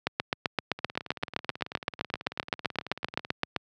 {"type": "two click trains", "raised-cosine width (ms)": 0.3, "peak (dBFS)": [-9, -22], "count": [28, 47], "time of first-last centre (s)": [[0.07, 3.563], [0.79, 3.304]], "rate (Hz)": [7.73, 18.3], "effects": ["high-pass 100 Hz 12 dB/octave"]}